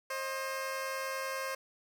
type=tone pair together; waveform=15% pulse; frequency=532 / 622 Hz; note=C5 / D#5; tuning=+29 / -1 cents; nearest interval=minor third; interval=270 cents; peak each=-29 / -37 dBFS; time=0.1-1.55 s; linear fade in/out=5 ms; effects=none